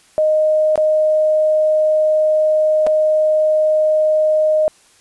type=tone with dropouts; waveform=sine; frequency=619 Hz; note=D#5; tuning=9 cents flat; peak=-11 dBFS; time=0.18-4.68 s; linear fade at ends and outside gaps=0 ms; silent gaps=0.757-0.777 / 2.866-2.87 s; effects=white hiss -51 dBFS RMS until 5 s + resampled to 24000 Hz